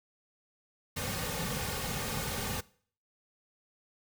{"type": "noise with comb filter", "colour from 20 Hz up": "pink", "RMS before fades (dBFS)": -35, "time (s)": [0.96, 2.61], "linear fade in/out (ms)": 10, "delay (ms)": 3, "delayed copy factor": -0.65, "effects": ["noise-tail reverb RT60 0.5 s tail -21 dB re dry"]}